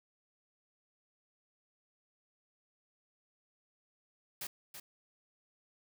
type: noise with echo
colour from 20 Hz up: white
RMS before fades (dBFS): -41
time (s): 4.41-4.47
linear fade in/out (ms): 5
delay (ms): 330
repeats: 1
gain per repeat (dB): -7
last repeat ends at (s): 4.8
effects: none